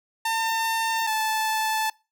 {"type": "tone pair in turn", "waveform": "sawtooth", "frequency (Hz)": [902, 875.3], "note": ["A5", "A5"], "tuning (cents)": [43, -9], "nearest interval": "minor second", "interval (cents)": 52, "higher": "first", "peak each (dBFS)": -19, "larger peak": "neither", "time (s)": [[0.25, 1.07], [1.07, 1.9]], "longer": "second", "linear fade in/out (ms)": 5, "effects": ["noise-tail reverb RT60 0.3 s tail -24 dB re dry"]}